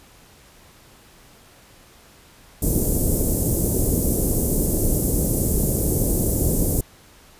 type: band-stop noise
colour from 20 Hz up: pink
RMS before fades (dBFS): -20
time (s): 2.62-6.81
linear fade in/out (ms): 5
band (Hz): 490 to 8400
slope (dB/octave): 24
effects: pink hiss -50 dBFS RMS until 7.39 s + resampled to 32000 Hz